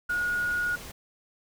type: tone in noise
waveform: sine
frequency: 1444 Hz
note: F#6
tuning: 43 cents flat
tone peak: -25 dBFS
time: 0.09-0.76 s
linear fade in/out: 10 ms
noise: pink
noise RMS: -42 dBFS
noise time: 0.09-0.92 s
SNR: +14 dB
effects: none